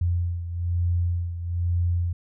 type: beating tone pair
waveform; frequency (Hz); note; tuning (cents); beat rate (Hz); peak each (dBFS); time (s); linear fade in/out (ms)
sine; 86.7 / 87.8; F2 / F2; -12 / +10; 1.1; -23 / -29; 0.01-2.13; 5
effects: none